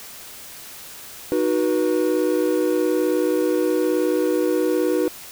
triangle chord, B major, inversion first, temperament equal with one note detuned, 311.1 / 370 / 485.4 Hz, D#4 / F#4 / B4, 0 / 0 / -30 cents, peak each -20 dBFS, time 1.32-5.08 s, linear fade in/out 0 ms, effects white hiss -39 dBFS RMS until 5.31 s

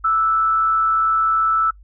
sine tone with frequency modulation, 1318.5 Hz, E6, in tune, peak -14 dBFS, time 0.04-1.71 s, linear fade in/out 10 ms, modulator 141 Hz, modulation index 0.31, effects noise-tail reverb RT60 0.1 s tail -24 dB re dry + added 50 Hz sine -42 dBFS peak until 1.83 s

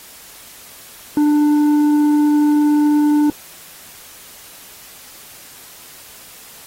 triangle tone with tanh clipping, 296.6 Hz, D4, 17 cents sharp, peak -12 dBFS, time 1.17-3.3 s, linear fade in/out 2 ms, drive 10 dB, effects white hiss -40 dBFS RMS until 6.66 s + AAC 48 kbps

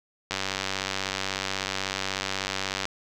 click train, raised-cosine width 0.2 ms, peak -10 dBFS, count 246, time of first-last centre 0.31-2.854 s, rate 96.3 Hz, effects none

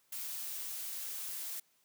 blue noise, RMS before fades -41 dBFS, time 0.12-1.6 s, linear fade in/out 5 ms, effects white hiss -72 dBFS RMS until 1.84 s + high-pass 100 Hz 12 dB/octave

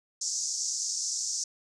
pink band-pass noise, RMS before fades -32 dBFS, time 0.21-1.44 s, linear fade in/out 5 ms, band 5400 to 7300 Hz, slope 48 dB/octave, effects none

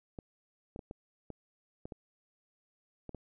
clicks, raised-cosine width 2 ms, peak -29 dBFS, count 9, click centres 0.188 / 0.761 / 0.792 / 0.911 / 1.303 / 1.855 / 1.922 / 3.093 / 3.147 s, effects none

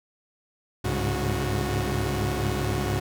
sawtooth tone cluster, 66.7 / 101.7 / 106 / 139.3 / 366 Hz, C2 / G#2 / G#2 / C#3 / F#4, +34 / -36 / +36 / +9 / -19 cents, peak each -27 dBFS, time 0.84-3 s, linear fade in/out 10 ms, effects none

